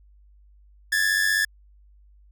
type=tone pair together; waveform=45% pulse; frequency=1670.3 / 1766 Hz; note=G#6 / A6; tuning=+9 / +6 cents; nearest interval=minor second; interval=97 cents; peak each=-23 / -22 dBFS; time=0.92-1.45 s; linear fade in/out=5 ms; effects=added 50 Hz sine -51 dBFS peak until 2.31 s